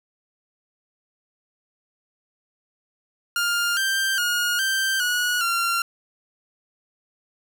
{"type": "tone with pitch steps", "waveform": "sawtooth", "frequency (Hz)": [1406, 1574, 1434, 1566, 1458, 1377], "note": ["F6", "G6", "F6", "G6", "F#6", "F6"], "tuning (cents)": [11, 7, 45, -2, -26, -25], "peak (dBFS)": -17, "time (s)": [3.36, 5.82], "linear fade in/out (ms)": 2, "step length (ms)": 410, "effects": []}